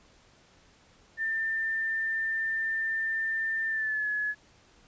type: tone with pitch glide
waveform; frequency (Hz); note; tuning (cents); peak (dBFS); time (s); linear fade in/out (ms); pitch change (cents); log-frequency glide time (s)
sine; 1792 to 1699.3; A6 to G#6; +31 to +39; -27; 1.17-4.35; 50; -92; 3.68-4.08
effects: pink hiss -60 dBFS RMS until 4.87 s + resampled to 16000 Hz